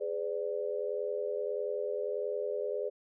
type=chord; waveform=sine; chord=G# diminished; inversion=none; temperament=equal with one note detuned; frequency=415.3 / 505.7 / 587.3 Hz; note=G#4 / B4 / D5; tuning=0 / +41 / 0 cents; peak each=-35 / -36 / -37 dBFS; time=0-2.9 s; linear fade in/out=20 ms; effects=none